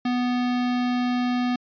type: tone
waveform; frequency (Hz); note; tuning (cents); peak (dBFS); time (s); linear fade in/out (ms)
square; 246.9; B3; 0; -22; 0.05-1.56; 5
effects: resampled to 11025 Hz